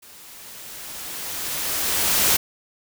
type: noise with level ramp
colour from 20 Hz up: white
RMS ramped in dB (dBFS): -46 to -17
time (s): 0.02-2.37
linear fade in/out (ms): 10
effects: none